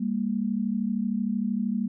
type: tone pair together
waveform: sine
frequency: 200.1 / 233.1 Hz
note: G3 / A#3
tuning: +36 / 0 cents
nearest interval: minor third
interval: 264 cents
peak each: -27 dBFS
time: 0-1.88 s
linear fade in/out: 10 ms
effects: none